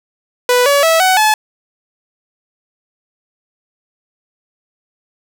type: tone with pitch steps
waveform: sawtooth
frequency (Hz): 493.9 / 567.3 / 651.7 / 748.6 / 859.9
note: B4 / C#5 / E5 / F#5 / A5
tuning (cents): 0 / +40 / -20 / +20 / -40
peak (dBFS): -5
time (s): 0.49-1.34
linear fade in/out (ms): 2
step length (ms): 170
effects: none